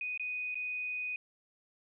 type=tone with dropouts; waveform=sine; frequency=2489 Hz; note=D#7; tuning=in tune; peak=-34 dBFS; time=0.01-1.16 s; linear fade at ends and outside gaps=2 ms; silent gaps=0.176-0.196 / 0.545-0.554 s; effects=none